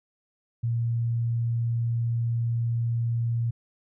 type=tone; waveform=sine; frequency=116.9 Hz; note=A#2; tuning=5 cents sharp; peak=-23 dBFS; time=0.63-3.51 s; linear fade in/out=10 ms; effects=none